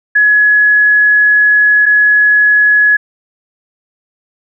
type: tone pair in turn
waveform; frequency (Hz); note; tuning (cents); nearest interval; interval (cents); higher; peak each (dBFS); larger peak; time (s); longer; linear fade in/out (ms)
sine; 1689 / 1689; G#6 / G#6; +29 / +29; unison; 0; neither; -5; neither; 0.15-1.86 / 1.86-2.97; first; 10
effects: none